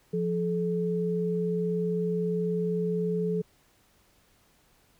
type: tone pair together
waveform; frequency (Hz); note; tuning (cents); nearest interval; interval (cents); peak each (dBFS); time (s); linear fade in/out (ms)
sine; 174.61 / 430.7; F3 / A4; 0 / -37; octave + major third; 1563; -28; 0.13-3.42; 10
effects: pink hiss -64 dBFS RMS until 4.99 s